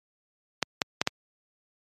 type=clicks; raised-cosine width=0.2 ms; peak=-5 dBFS; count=4; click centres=0.627 / 0.818 / 1.015 / 1.074 s; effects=high-pass 100 Hz 12 dB/octave + MP3 64 kbps